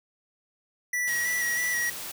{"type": "tone with vibrato", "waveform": "square", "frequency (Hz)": 1937, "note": "B6", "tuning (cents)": -34, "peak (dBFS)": -26, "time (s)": [0.93, 1.9], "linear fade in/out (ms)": 5, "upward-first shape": "square", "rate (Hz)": 3.1, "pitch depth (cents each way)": 24}
{"type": "noise", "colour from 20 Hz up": "white", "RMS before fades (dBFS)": -37, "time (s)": [1.07, 2.12], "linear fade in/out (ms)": 10}
{"effects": []}